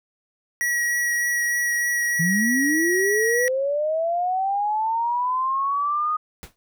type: tone with vibrato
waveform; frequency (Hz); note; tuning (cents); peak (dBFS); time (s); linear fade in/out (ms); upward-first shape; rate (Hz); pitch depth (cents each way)
square; 1917; A#6; +48; -21; 0.61-3.48; 0; triangle; 3.3; 12
type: linear sweep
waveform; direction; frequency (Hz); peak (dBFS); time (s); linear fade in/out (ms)
sine; up; 157.2 to 1244.5; -20; 2.19-6.17; 10
type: noise with exponential decay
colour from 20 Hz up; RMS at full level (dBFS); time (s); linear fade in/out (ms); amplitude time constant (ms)
pink; -35; 6.43-6.56; 0; 27
effects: none